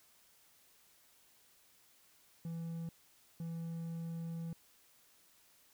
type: tone bursts at uneven times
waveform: triangle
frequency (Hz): 166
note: E3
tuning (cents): +12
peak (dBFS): -37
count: 2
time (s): 2.45-2.89 / 3.4-4.53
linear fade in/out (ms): 2
effects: white hiss -67 dBFS RMS until 5.73 s